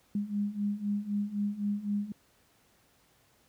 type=beating tone pair; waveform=sine; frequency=202.4 / 206.3 Hz; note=G#3 / G#3; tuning=-44 / -11 cents; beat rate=3.9 Hz; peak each=-34 / -31 dBFS; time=0.15-2.12 s; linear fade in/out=2 ms; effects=pink hiss -66 dBFS RMS until 3.48 s + high-pass 60 Hz 12 dB/octave